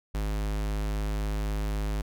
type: tone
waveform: square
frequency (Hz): 51.91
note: G#1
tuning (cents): 0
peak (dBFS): -28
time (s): 0.14-2.02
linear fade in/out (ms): 10
effects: none